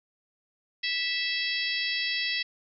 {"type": "harmonic tone", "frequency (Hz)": 657, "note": "E5", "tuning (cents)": -6, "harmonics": [3, 4, 5, 6, 7, 8], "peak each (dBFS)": [-32, -33, -34, -35, -35, -36], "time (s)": [0.83, 2.43], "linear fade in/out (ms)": 10, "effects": []}